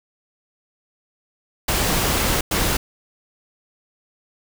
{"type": "noise bursts at uneven times", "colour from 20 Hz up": "pink", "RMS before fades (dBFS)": -20, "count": 2, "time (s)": [[1.68, 2.41], [2.51, 2.77]], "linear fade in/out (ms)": 5, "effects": []}